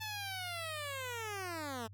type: linear sweep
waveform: 10% pulse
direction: down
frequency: 880 to 213.9 Hz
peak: -31 dBFS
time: 0-1.88 s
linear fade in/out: 20 ms
effects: added 98 Hz sine -50 dBFS peak until 1.93 s

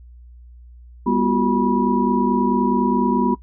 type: tone cluster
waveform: sine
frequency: 200 / 244.5 / 348.4 / 377.9 / 973 Hz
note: G3 / B3 / F4 / F#4 / B5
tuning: +35 / -17 / -4 / +37 / -26 cents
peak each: -22 / -19 / -25 / -24 / -22 dBFS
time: 1.06-3.35 s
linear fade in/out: 10 ms
effects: noise-tail reverb RT60 0.1 s tail -19 dB re dry + added 60 Hz sine -40 dBFS peak until 3.42 s

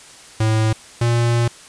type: tone pair in turn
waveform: square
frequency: 109.9 / 118.22 Hz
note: A2 / A#2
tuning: -2 / +25 cents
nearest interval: minor second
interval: 127 cents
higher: second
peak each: -15 dBFS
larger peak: neither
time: 0.4-0.73 / 1.01-1.48 s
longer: second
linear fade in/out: 5 ms
effects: white hiss -42 dBFS RMS until 1.68 s + resampled to 22050 Hz

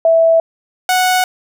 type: tone pair in turn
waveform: sine / sawtooth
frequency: 657 / 737.5 Hz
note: E5 / F#5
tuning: -6 / -6 cents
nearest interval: major second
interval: 200 cents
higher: second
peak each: -7 dBFS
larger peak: neither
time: 0.05-0.4 / 0.89-1.24 s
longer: neither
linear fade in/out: 2 ms
effects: none

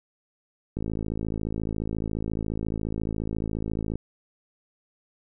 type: click train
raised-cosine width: 3 ms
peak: -17 dBFS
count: 174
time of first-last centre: 0.77-3.956 s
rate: 54.3 Hz
effects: none

